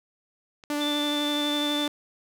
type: click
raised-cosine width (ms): 0.2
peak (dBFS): -29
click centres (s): 0.638
type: tone with vibrato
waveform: sawtooth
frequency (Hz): 293.6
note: D4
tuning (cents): 0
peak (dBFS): -22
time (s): 0.7-1.88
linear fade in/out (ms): 2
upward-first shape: sine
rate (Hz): 12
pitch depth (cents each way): 10
type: tone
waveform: sine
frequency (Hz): 3534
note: A7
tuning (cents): +7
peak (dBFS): -28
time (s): 0.8-1.88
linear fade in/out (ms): 20
effects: none